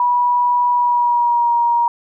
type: tone with pitch glide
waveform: sine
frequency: 974 to 945.7 Hz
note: B5 to A#5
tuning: -24 to +25 cents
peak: -12 dBFS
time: 0-1.88 s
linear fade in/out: 2 ms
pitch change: -51 cents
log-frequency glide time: 0.71-1.53 s
effects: none